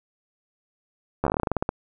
slowing click train, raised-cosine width 1 ms, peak -9 dBFS, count 15, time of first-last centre 1.24-1.691 s, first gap 12 ms, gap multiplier 1.14, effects none

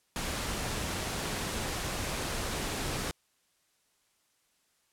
pink noise, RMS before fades -34 dBFS, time 0.16-3.11 s, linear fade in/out 0 ms, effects white hiss -72 dBFS RMS until 4.92 s + low-pass 11000 Hz 12 dB/octave

